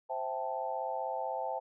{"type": "chord", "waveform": "sine", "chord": "A minor seventh", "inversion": "first", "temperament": "equal", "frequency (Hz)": [523.3, 659.3, 784, 880], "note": ["C5", "E5", "G5", "A5"], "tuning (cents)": [0, 0, 0, 0], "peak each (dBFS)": [-39, -39, -38, -38], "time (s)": [0.09, 1.6], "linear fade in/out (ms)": 20, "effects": []}